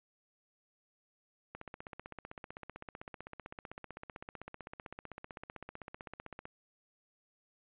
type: click train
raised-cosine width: 0.5 ms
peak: -29 dBFS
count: 78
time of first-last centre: 1.55-6.454 s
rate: 15.7 Hz
effects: resampled to 8000 Hz